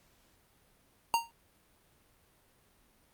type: tone with exponential decay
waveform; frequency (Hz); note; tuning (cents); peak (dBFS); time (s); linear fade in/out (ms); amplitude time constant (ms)
square; 927; A#5; -10; -22; 1.14-1.31; 0; 35
effects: pink hiss -67 dBFS RMS until 3.13 s + Opus 48 kbps